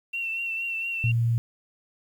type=tone with vibrato; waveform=sine; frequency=2712 Hz; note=E7; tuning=49 cents sharp; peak=-27 dBFS; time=0.13-1.12 s; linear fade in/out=10 ms; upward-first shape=triangle; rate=4.3 Hz; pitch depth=39 cents each way
type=tone; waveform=sine; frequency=116.54 Hz; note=A#2; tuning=in tune; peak=-20 dBFS; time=1.04-1.38 s; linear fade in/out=0 ms
effects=9-bit